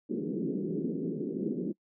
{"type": "band-pass noise", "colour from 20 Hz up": "pink", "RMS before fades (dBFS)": -33, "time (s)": [0.09, 1.73], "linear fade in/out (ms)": 20, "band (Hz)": [170, 420], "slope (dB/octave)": 48, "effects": ["noise-tail reverb RT60 0.1 s tail -25 dB re dry"]}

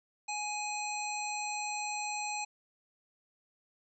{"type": "harmonic tone with a mistuned harmonic", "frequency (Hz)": 836, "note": "G#5", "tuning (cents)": 11, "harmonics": [1, 3, 5, 7, 9], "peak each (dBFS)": [-37, -39, -45, -46, -42], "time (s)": [0.28, 2.45], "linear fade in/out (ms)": 10, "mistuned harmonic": 7, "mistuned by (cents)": 34, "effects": []}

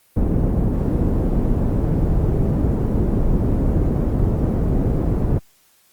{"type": "low-pass noise", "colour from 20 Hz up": "pink", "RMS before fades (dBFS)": -18, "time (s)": [0.16, 5.39], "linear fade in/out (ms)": 10, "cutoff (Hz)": 340, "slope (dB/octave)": 12, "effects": ["white hiss -57 dBFS RMS until 5.92 s", "Opus 32 kbps"]}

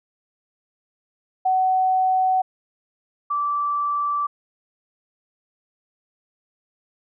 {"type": "tone pair in turn", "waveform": "sine", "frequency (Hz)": [750, 1163.8], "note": ["F#5", "D6"], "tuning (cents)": [23, -16], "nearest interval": "minor sixth", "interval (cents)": 761, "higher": "second", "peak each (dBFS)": [-16, -20], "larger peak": "first", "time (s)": [[1.45, 2.42], [3.3, 4.27]], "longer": "neither", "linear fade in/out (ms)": 10, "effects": []}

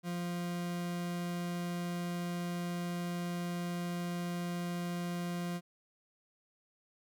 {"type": "tone", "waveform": "40% pulse", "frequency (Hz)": 174.61, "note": "F3", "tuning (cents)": 0, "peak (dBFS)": -34, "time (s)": [0.03, 5.61], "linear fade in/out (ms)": 50, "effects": []}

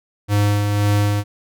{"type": "tone with tremolo", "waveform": "square", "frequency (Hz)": 102.9, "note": "G#2", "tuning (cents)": -16, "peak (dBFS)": -14, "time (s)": [0.28, 1.24], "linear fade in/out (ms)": 50, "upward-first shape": "sine", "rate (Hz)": 1.9, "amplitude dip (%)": 35, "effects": []}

